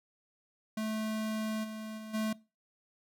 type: tone with level steps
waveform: square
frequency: 217.7 Hz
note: A3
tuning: 18 cents flat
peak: -33 / -40 / -43 / -31 dBFS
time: 0.77-2.33 s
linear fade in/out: 5 ms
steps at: 1.63 / 1.97 / 2.13 s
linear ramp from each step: 20 ms
effects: noise-tail reverb RT60 0.3 s tail -21 dB re dry